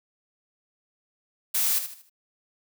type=noise with echo; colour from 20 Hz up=blue; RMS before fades=-24 dBFS; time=1.54-1.79 s; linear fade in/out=10 ms; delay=77 ms; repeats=4; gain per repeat=-9 dB; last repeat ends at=2.098 s; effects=none